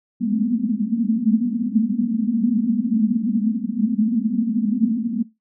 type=band-pass noise; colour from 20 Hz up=pink; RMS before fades=-20 dBFS; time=0.2-5.23 s; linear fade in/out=10 ms; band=210 to 240 Hz; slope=96 dB/octave; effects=noise-tail reverb RT60 0.2 s tail -17 dB re dry